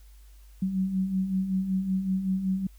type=beating tone pair; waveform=sine; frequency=185 / 190.3 Hz; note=F#3 / F#3; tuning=0 / +49 cents; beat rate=5.3 Hz; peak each=-33 / -25 dBFS; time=0.62-2.67 s; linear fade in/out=5 ms; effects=added 50 Hz sine -48 dBFS peak until 2.78 s + white hiss -63 dBFS RMS until 2.78 s